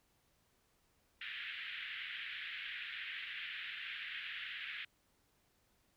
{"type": "band-pass noise", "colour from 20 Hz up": "pink", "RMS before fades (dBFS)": -45, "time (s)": [1.21, 4.85], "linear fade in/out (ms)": 5, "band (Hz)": [1600, 3400], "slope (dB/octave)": 48, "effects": ["pink hiss -75 dBFS RMS until 5.96 s"]}